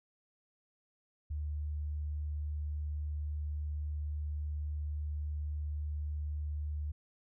sine tone, 74.7 Hz, D2, 30 cents sharp, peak -34 dBFS, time 1.3-6.92 s, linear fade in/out 10 ms, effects none

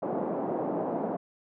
white band-pass noise, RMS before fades -31 dBFS, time 0.02-1.17 s, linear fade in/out 10 ms, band 180 to 720 Hz, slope 24 dB/octave, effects none

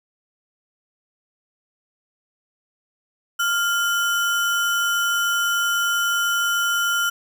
sine tone with sample-and-hold, 1396.9 Hz, F6, in tune, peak -18 dBFS, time 3.39-7.1 s, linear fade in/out 10 ms, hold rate 4410 Hz, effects none

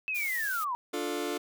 sine linear sweep, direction down, 2637 to 929 Hz, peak -29 dBFS, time 0.08-0.75 s, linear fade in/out 0 ms
blue noise, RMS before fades -39 dBFS, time 0.14-0.65 s, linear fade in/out 20 ms
sawtooth chord, D minor, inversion none, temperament just, 293.7 / 352.4 / 440.5 Hz, D4 / F4 / A4, 0 / +16 / +2 cents, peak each -31 dBFS, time 0.93-1.38 s, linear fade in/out 10 ms
effects none

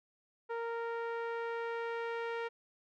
sawtooth tone with low-pass filter sweep, 463.7 Hz, A#4, 9 cents flat, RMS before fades -38 dBFS, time 0.49-2.49 s, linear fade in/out 20 ms, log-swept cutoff 1400 to 2300 Hz, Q 1.2, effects none

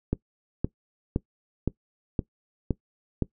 click train, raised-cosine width 3 ms, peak -11 dBFS, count 7, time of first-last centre 0.13-3.223 s, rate 1.94 Hz, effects noise-tail reverb RT60 0.1 s tail -20 dB re dry

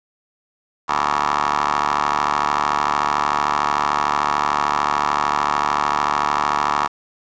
15% pulse ring-modulated tone, 73.42 Hz, D2, in tune, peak -8 dBFS, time 0.88-6.88 s, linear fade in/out 20 ms, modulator 1050 Hz, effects resampled to 16000 Hz + 8-bit

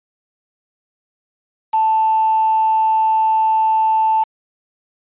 sine tone with quantisation, 880 Hz, A5, in tune, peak -12 dBFS, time 1.73-4.24 s, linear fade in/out 10 ms, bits 5, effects resampled to 8000 Hz

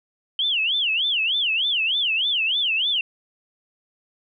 sine tone with vibrato, 3023 Hz, F#7, 36 cents sharp, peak -19 dBFS, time 0.39-3.01 s, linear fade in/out 2 ms, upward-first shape sine, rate 3.3 Hz, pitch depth 280 cents each way, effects none

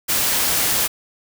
white noise, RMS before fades -19 dBFS, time 0.08-0.88 s, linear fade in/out 20 ms, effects none

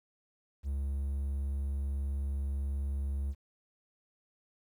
triangle tone, 69.3 Hz, C#2, in tune, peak -29 dBFS, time 0.63-3.35 s, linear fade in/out 50 ms, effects 11-bit

